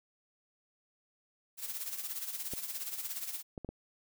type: noise with tremolo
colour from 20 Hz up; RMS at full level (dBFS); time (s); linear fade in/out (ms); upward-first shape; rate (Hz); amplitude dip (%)
blue; -37; 1.57-3.43; 50; sine; 17; 65
type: clicks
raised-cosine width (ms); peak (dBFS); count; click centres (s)
2; -28; 4; 2.536 / 3.578 / 3.647 / 3.69
effects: none